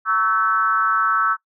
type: tone with frequency modulation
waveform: sine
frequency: 1318.5 Hz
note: E6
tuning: in tune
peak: -15 dBFS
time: 0.05-1.37 s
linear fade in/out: 50 ms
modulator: 198 Hz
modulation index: 0.97
effects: noise-tail reverb RT60 0.1 s tail -21 dB re dry